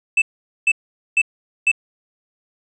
triangle tone bursts, 2637 Hz, E7, in tune, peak -10 dBFS, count 4, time 0.17-1.716 s, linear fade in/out 5 ms, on 49 ms, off 450 ms, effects resampled to 22050 Hz

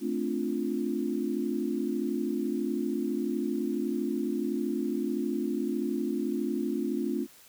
sine chord, D minor seventh, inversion second, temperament equal, 220 / 261.6 / 293.7 / 349.2 Hz, A3 / C4 / D4 / F4, 0 / 0 / 0 / 0 cents, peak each -33 dBFS, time 0-7.27 s, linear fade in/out 50 ms, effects white hiss -55 dBFS RMS until 7.48 s

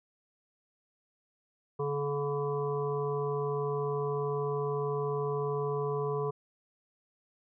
harmonic tone, 143.2 Hz, D3, 43 cents flat, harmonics 1 / 3 / 5 / 7 / 8, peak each -35 / -31 / -44 / -39 / -42 dBFS, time 1.79-6.31 s, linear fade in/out 10 ms, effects none

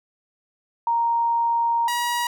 sine / sawtooth tone pair in turn, 932.3 / 958.5 Hz, A#5 / A#5, 0 / +48 cents, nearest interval unison, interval 48 cents, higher second, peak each -18 dBFS, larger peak neither, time 0.87-1.88 / 1.88-2.27 s, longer first, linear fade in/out 2 ms, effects none

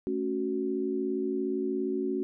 sine chord, F# minor, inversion first, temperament equal, 220 / 277.2 / 370 Hz, A3 / C#4 / F#4, 0 / 0 / 0 cents, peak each -35 / -32 / -30 dBFS, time 0.07-2.23 s, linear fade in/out 0 ms, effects none

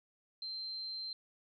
sine tone, 4130 Hz, C8, 23 cents flat, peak -39 dBFS, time 0.42-1.13 s, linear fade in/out 2 ms, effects none

